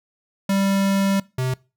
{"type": "tone pair in turn", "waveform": "square", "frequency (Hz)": [196, 128.83], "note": ["G3", "C3"], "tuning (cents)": [0, -26], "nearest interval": "perfect fifth", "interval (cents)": 726, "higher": "first", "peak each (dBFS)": [-18, -21], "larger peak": "first", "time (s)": [[0.49, 1.2], [1.38, 1.54]], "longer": "first", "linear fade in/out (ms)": 5, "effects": ["noise-tail reverb RT60 0.3 s tail -23 dB re dry"]}